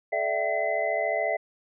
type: tone cluster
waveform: sine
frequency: 431.4 / 590 / 664 / 765 / 2031 Hz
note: A4 / D5 / E5 / G5 / B6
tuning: -34 / +8 / +12 / -42 / +48 cents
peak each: -34 / -30 / -27 / -33 / -31 dBFS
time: 0.12-1.37 s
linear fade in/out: 10 ms
effects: none